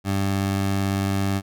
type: tone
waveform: 20% pulse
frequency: 98 Hz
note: G2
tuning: in tune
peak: -16 dBFS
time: 0.04-1.42 s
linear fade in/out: 50 ms
effects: none